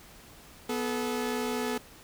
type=tone pair together; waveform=sawtooth; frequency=246.5 / 432 Hz; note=B3 / A4; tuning=-3 / -32 cents; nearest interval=minor seventh; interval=971 cents; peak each=-28 dBFS; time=0.69-1.78 s; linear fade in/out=5 ms; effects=pink hiss -52 dBFS RMS until 2.03 s